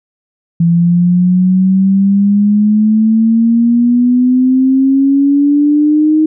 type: exponential sweep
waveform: sine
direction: up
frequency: 167.6 to 313.2 Hz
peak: -6 dBFS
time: 0.6-6.26 s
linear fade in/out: 5 ms
effects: none

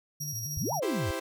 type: tone with vibrato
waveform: sine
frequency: 130.1 Hz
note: C3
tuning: 9 cents flat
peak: -37 dBFS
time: 0.2-0.8 s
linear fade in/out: 10 ms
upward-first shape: square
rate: 3.9 Hz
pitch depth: 230 cents each way
type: tone with tremolo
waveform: sawtooth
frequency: 5670 Hz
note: F8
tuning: 25 cents sharp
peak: -31 dBFS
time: 0.2-0.8 s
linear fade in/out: 10 ms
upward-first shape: square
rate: 13 Hz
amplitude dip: 35%
type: exponential two-way sweep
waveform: sine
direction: up then down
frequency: 76.2 to 983 to 76.2 Hz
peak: -29 dBFS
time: 0.57-1.11 s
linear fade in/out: 0 ms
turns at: 0.73 s
type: chord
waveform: sawtooth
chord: C major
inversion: first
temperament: equal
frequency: 329.6 / 392 / 523.3 Hz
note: E4 / G4 / C5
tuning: 0 / 0 / 0 cents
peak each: -32 / -34 / -31 dBFS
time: 0.82-1.2 s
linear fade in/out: 10 ms
effects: none

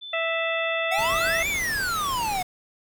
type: tone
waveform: sine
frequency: 3520 Hz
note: A7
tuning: in tune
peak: -35 dBFS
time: 0.01-1.6 s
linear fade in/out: 20 ms
type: harmonic tone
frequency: 659 Hz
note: E5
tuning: 1 cent flat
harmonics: 1 / 2 / 3 / 4 / 5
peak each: -27 / -32 / -29 / -29 / -42 dBFS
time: 0.13-1.43 s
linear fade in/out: 5 ms
type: exponential two-way sweep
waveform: square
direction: up then down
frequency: 712 to 2400 to 712 Hz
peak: -25 dBFS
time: 0.91-2.43 s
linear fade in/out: 10 ms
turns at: 1.48 s
type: noise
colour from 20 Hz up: pink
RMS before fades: -36 dBFS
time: 0.98-2.43 s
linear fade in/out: 5 ms
effects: none

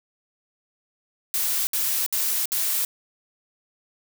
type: noise bursts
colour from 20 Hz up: blue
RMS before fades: -24 dBFS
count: 4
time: 1.34-2.849 s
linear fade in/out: 0 ms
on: 330 ms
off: 63 ms
effects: none

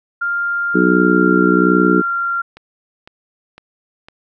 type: tone with pitch glide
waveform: sine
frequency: 1398 to 1382.7 Hz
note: F6 to F6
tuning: +1 to -18 cents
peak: -16 dBFS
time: 0.21-2.42 s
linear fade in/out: 10 ms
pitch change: -19 cents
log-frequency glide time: 0.81-1.57 s
type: harmonic tone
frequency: 61.3 Hz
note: B1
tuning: 12 cents flat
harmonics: 3 / 4 / 5 / 6 / 7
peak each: -16 / -19 / -15 / -17 / -19 dBFS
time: 0.74-2.02 s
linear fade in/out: 20 ms
type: click train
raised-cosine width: 0.3 ms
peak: -22 dBFS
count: 4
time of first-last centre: 2.57-4.085 s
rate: 1.98 Hz
effects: none

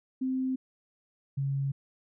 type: tone pair in turn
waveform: sine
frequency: 260.2 / 137.84 Hz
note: C4 / C#3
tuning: -9 / -9 cents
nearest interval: major seventh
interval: 1100 cents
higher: first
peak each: -27 dBFS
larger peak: neither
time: 0.21-0.56 / 1.37-1.72 s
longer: neither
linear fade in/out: 10 ms
effects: none

